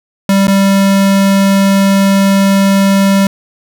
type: tone with dropouts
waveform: square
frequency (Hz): 196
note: G3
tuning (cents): 0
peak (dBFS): -7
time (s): 0.29-3.27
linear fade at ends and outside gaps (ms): 2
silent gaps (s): 0.471-0.48
effects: none